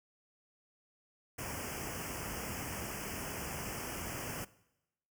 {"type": "band-stop noise", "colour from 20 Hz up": "pink", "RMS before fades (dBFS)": -40, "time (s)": [1.38, 4.45], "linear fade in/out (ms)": 10, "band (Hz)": [3100, 4900], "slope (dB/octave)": 96, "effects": ["noise-tail reverb RT60 0.9 s tail -20 dB re dry", "high-pass 60 Hz 12 dB/octave"]}